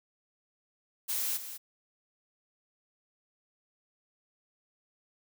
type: noise with echo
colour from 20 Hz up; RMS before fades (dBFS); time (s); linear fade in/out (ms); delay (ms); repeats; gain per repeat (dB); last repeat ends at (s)
blue; -32; 1.08-1.38; 20; 200; 1; -10; 1.58
effects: none